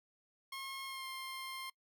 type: tone with pitch glide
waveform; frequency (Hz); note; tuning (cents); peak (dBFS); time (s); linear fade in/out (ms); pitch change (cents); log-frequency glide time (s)
15% pulse; 1077 to 1057.9; C6 to C6; +50 to +19; -36; 0.52-1.7; 5; -31; 0.86-1.06
effects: noise-tail reverb RT60 0.1 s tail -24 dB re dry